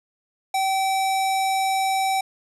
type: tone with low-pass filter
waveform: square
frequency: 770 Hz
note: G5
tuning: 31 cents flat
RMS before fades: -22 dBFS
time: 0.54-2.21 s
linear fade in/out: 5 ms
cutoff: 11000 Hz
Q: 1.1
effects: none